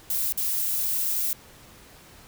violet noise with dropouts, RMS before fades -26 dBFS, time 0.1-1.33 s, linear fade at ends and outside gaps 2 ms, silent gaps 0.325-0.374 s, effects pink hiss -50 dBFS RMS until 2.27 s

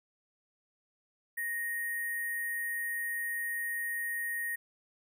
sine tone with sample-and-hold, 1870 Hz, A#6, 5 cents sharp, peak -32 dBFS, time 1.37-4.56 s, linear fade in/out 10 ms, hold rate 11025 Hz, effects none

